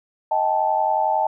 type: tone cluster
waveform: sine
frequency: 630 / 782 / 873 Hz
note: D#5 / G5 / A5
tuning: +21 / -4 / -14 cents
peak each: -24 / -22 / -20 dBFS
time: 0.31-1.27 s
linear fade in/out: 5 ms
effects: none